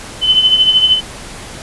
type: tone with tremolo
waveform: sine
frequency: 3037 Hz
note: F#7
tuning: 44 cents sharp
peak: -4 dBFS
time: 0.21-1.01 s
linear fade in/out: 50 ms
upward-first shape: triangle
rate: 13 Hz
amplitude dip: 70%
effects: pink hiss -30 dBFS RMS until 1.62 s + resampled to 24000 Hz